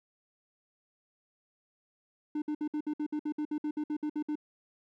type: tone bursts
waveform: triangle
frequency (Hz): 300.7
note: D4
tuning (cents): +41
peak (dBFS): -28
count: 16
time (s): 2.35-4.355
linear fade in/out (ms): 5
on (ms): 70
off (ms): 59
effects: none